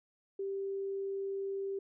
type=tone; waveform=sine; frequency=392 Hz; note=G4; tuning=in tune; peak=-34 dBFS; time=0.39-1.79 s; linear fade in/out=5 ms; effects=none